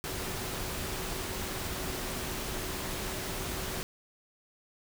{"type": "tone in noise", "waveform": "sine", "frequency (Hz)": 374.8, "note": "F#4", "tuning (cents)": 22, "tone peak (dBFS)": -45, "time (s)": [0.04, 3.83], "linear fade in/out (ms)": 0, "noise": "pink", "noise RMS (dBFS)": -36, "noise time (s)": [0.04, 3.83], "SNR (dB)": -12, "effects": []}